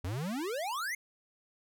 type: exponential sweep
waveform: square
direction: up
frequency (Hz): 82.41 to 2175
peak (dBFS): -34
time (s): 0.04-0.95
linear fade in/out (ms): 5
effects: none